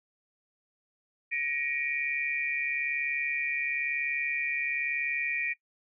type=tone cluster; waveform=sine; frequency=1888 / 2269 / 2410 Hz; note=A#6 / C#7 / D7; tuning=+22 / +40 / +44 cents; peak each=-34 / -36 / -30 dBFS; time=1.31-5.54 s; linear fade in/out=20 ms; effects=noise-tail reverb RT60 0.1 s tail -19 dB re dry